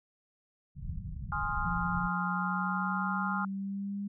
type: low-pass noise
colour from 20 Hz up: pink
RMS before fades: -38 dBFS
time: 0.75-2.1 s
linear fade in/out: 50 ms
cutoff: 180 Hz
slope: 48 dB/octave
type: chord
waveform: sine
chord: F minor seventh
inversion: first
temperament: equal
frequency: 830.6 / 1046.5 / 1244.5 / 1396.9 Hz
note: Ab5 / C6 / Eb6 / F6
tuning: 0 / 0 / 0 / 0 cents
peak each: -37 / -38 / -36 / -35 dBFS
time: 1.32-3.45 s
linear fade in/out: 2 ms
type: exponential sweep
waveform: sine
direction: up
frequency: 172.5 to 202 Hz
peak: -33 dBFS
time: 1.65-4.08 s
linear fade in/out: 10 ms
effects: none